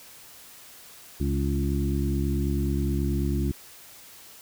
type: harmonic tone with a mistuned harmonic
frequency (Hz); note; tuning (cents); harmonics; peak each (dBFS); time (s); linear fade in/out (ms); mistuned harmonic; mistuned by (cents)
69.3; C#2; 0; 1 / 2 / 3 / 4 / 5; -26 / -29 / -31 / -32 / -33; 1.2-3.52; 5; 4; +24
effects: white hiss -48 dBFS RMS until 4.41 s